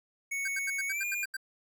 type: tone with pitch glide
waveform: square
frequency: 2217 to 2418 Hz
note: C#7 to D7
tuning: 0 to +50 cents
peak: -32 dBFS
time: 0.31-1.25 s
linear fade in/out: 10 ms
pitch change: +150 cents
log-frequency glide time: 0.87-1.03 s
type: tone bursts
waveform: square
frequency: 1568 Hz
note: G6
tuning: in tune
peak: -34 dBFS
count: 9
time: 0.45-1.368 s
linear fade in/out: 5 ms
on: 30 ms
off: 81 ms
effects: none